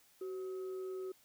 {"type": "tone with frequency modulation", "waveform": "sine", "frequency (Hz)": 375.8, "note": "F#4", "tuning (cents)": 27, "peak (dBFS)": -39, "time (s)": [0.21, 1.12], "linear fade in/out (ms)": 5, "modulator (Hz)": 897, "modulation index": 0.22, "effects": ["white hiss -67 dBFS RMS until 1.24 s"]}